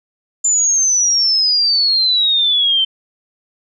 sine exponential sweep, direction down, 7170 to 3090 Hz, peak -11 dBFS, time 0.44-2.85 s, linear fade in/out 10 ms, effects none

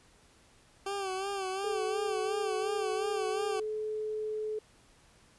20% pulse tone with vibrato, 387.5 Hz, G4, 20 cents flat, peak -28 dBFS, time 0.86-3.6 s, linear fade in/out 5 ms, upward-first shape sine, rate 2.8 Hz, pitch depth 62 cents each way
sine tone, 430 Hz, A4, 40 cents flat, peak -32 dBFS, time 1.64-4.59 s, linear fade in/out 5 ms
effects pink hiss -62 dBFS RMS until 5.38 s + resampled to 24000 Hz

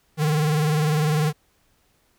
square tone with vibrato, 153 Hz, D#3, 29 cents flat, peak -19 dBFS, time 0.17-1.33 s, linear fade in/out 50 ms, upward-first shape square, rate 20 Hz, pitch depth 56 cents each way, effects pink hiss -64 dBFS RMS until 2.18 s

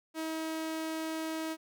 sawtooth tone, 319.4 Hz, D#4, 45 cents sharp, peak -30 dBFS, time 0.14-1.57 s, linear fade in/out 50 ms, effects none

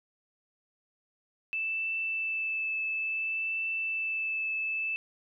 sine tone with vibrato, 2637 Hz, E7, in tune, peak -29 dBFS, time 1.53-4.96 s, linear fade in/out 0 ms, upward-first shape triangle, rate 0.58 Hz, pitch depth 14 cents each way, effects none

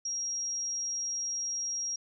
sine tone, 5630 Hz, F8, 13 cents sharp, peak -31 dBFS, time 0.05-1.96 s, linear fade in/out 5 ms, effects none

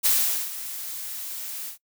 blue noise with ADSR envelope, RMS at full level -19 dBFS, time 0.03-1.78 s, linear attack 28 ms, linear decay 430 ms, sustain -15 dB, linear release 110 ms, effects noise-tail reverb RT60 0.1 s tail -23 dB re dry

